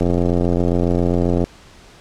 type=click train; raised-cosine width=2 ms; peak=-5 dBFS; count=126; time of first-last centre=0.01-1.44 s; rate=87.4 Hz; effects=pink hiss -45 dBFS RMS until 2 s + low-pass 7000 Hz 12 dB/octave